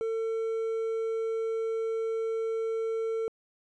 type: tone with quantisation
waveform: triangle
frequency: 450 Hz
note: A4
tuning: 39 cents sharp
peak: -26 dBFS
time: 0.01-3.28 s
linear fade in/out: 0 ms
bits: 9
effects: resampled to 22050 Hz